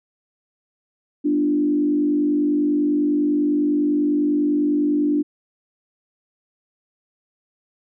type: tone with frequency modulation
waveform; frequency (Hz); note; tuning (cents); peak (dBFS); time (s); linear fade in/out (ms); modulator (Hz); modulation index
sine; 294.7; D4; +6; -16; 1.24-5.23; 20; 50; 0.65
effects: none